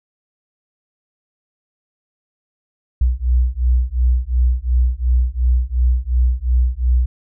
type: beating tone pair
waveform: sine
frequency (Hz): 60.4 / 63.2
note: B1 / B1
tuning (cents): -38 / +41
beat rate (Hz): 2.8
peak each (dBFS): -16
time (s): 3.01-7.06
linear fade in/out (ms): 5
effects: none